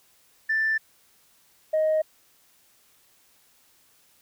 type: tone pair in turn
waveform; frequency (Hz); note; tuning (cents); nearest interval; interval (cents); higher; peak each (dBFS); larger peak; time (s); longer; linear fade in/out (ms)
sine; 1769 / 625.4; A6 / D#5; +9 / +9; octave + tritone; 1800; first; -20 / -18; second; 0.49-0.78 / 1.73-2.02; neither; 10
effects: tanh soft clip ceiling -17 dBFS + white hiss -61 dBFS RMS until 4.21 s